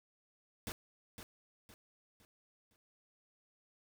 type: noise with echo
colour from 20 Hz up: pink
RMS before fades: -42 dBFS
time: 0.67-0.72 s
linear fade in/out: 0 ms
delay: 510 ms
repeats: 4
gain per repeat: -8 dB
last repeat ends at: 2.76 s
effects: none